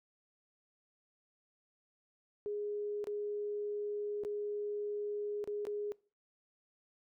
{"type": "tone with dropouts", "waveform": "sine", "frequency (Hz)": 414.4, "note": "G#4", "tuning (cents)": -4, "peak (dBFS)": -35, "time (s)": [2.46, 5.92], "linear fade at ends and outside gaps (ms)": 0, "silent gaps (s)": [[3.042, 3.071], [4.236, 4.249], [5.441, 5.475], [5.652, 5.669]], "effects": ["noise-tail reverb RT60 0.4 s tail -23 dB re dry"]}